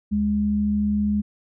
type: tone pair together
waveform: sine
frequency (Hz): 73.42 / 207.5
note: D2 / G#3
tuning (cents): 0 / -1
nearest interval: octave + tritone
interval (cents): 1799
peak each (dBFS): -29 / -19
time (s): 0.11-1.22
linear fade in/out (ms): 20
effects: none